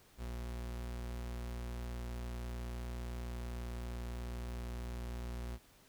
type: tone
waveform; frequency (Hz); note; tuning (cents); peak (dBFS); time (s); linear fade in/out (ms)
40% pulse; 59.8; A#1; +45; -39; 0.17-5.59; 50
effects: pink hiss -64 dBFS RMS until 5.88 s